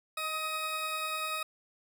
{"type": "tone pair together", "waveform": "20% pulse", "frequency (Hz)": [626, 1262.2], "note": ["D#5", "D#6"], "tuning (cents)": [10, 24], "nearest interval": "octave", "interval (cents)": 1214, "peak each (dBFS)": [-36, -28], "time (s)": [0.17, 1.43], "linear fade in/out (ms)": 5, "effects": []}